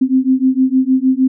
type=beating tone pair; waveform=sine; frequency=257.6 / 264.1 Hz; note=C4 / C4; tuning=-27 / +16 cents; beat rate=6.5 Hz; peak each=-13 dBFS; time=0.01-1.28 s; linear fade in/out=10 ms; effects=none